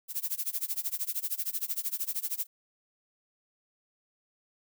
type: noise with tremolo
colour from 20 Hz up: violet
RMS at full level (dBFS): -30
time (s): 0.08-2.47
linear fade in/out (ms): 50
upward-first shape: sine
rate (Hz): 13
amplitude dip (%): 95
effects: none